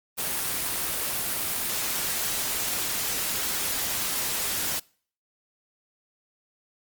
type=noise; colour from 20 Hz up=white; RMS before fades=-28 dBFS; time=0.17-4.8 s; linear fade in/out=20 ms; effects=noise-tail reverb RT60 0.5 s tail -25 dB re dry + Opus 24 kbps